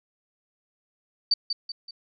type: tone with echo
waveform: sine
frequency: 4602 Hz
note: D8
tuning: 36 cents flat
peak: -17 dBFS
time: 1.31-1.34 s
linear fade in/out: 5 ms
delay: 190 ms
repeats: 3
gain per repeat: -7 dB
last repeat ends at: 1.91 s
effects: none